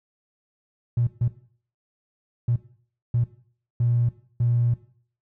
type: tone bursts at uneven times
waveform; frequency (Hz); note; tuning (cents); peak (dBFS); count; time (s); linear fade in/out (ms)
triangle; 119.5; A#2; +43; -15; 6; 0.97-1.07 / 1.21-1.28 / 2.48-2.56 / 3.14-3.24 / 3.8-4.09 / 4.4-4.74; 5
effects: noise-tail reverb RT60 0.5 s tail -18 dB re dry + tanh soft clip ceiling -15 dBFS